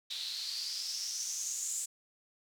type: noise with band-pass filter sweep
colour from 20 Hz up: white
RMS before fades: -38 dBFS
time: 0.1-1.86 s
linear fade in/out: 10 ms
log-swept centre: 3800 to 7600 Hz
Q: 6.6
effects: none